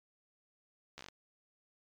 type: slowing click train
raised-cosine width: 0.2 ms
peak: -29 dBFS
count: 7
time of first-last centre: 0.98-1.085 s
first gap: 13 ms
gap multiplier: 1.12
effects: MP3 96 kbps